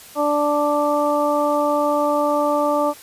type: harmonic tone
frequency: 293.7 Hz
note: D4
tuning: in tune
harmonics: 1 / 2 / 3 / 4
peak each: -23 / -19 / -23 / -23 dBFS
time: 0.15-2.94 s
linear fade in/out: 50 ms
effects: white hiss -42 dBFS RMS until 3.02 s + resampled to 32000 Hz